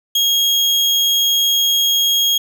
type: tone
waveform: 35% pulse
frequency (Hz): 3273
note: G#7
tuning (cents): -26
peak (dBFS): -11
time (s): 0.15-2.38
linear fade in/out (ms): 5
effects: none